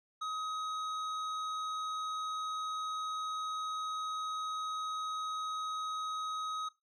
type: tone with hard clipping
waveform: triangle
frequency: 1265 Hz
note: D#6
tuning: 28 cents sharp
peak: -37 dBFS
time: 0.21-6.69 s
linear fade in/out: 10 ms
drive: 17 dB
effects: noise-tail reverb RT60 0.2 s tail -17 dB re dry + low-pass 6000 Hz 12 dB/octave